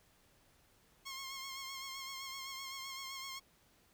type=tone with vibrato; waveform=10% pulse; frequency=1076 Hz; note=C6; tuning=48 cents sharp; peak=-35 dBFS; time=1.05-3.4 s; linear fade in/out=20 ms; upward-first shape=sine; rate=7.8 Hz; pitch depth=36 cents each way; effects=pink hiss -69 dBFS RMS until 3.93 s